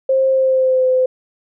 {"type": "tone with pitch glide", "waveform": "sine", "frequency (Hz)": [530, 513.1], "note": ["C5", "C5"], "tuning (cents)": [22, -34], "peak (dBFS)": -11, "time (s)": [0.09, 1.06], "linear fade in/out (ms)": 5, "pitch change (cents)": -56, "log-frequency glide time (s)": [0.29, 0.87], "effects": []}